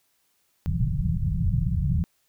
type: low-pass noise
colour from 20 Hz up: white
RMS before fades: -24 dBFS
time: 0.66-2.04 s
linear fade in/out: 0 ms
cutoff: 180 Hz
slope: 96 dB/octave
effects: white hiss -69 dBFS RMS until 2.28 s